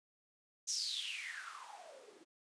blue noise with band-pass filter sweep, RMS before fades -44 dBFS, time 0.67-2.25 s, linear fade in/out 20 ms, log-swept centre 6300 to 310 Hz, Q 9.1, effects resampled to 22050 Hz

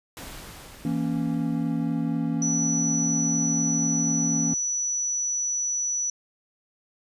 pink noise with exponential decay, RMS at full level -38 dBFS, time 0.17-3.39 s, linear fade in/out 0 ms, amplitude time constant 700 ms
triangle chord, A# diminished, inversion second, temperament equal, 164.81 / 233.1 / 277.2 Hz, E3 / A#3 / C#4, 0 / 0 / 0 cents, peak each -26 dBFS, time 0.85-4.54 s, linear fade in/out 2 ms
sine tone, 5920 Hz, F#8, in tune, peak -24 dBFS, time 2.42-6.1 s, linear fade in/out 2 ms
effects resampled to 32000 Hz

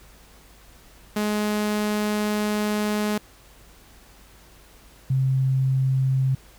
sawtooth / sine tone pair in turn, 210.2 / 132.42 Hz, G#3 / C3, +21 / +21 cents, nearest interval minor sixth, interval 800 cents, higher first, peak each -18 dBFS, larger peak neither, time 1.16-3.18 / 5.1-6.35 s, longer first, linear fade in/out 5 ms, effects added 50 Hz sine -52 dBFS peak until 6.58 s + pink hiss -52 dBFS RMS until 6.58 s

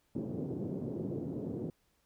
white band-pass noise, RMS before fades -38 dBFS, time 0.15-1.7 s, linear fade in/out 2 ms, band 110 to 380 Hz, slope 24 dB/octave, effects pink hiss -74 dBFS RMS until 2.05 s

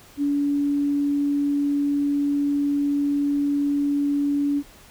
sine tone, 286 Hz, D4, 46 cents flat, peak -19 dBFS, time 0.17-4.63 s, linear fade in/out 50 ms, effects pink hiss -49 dBFS RMS until 4.9 s

